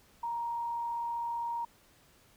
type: tone with frequency modulation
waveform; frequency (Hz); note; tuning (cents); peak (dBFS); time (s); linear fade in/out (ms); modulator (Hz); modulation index
sine; 938; A#5; +11; -32; 0.23-1.65; 5; 35.2; 0.24
effects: pink hiss -63 dBFS RMS until 2.36 s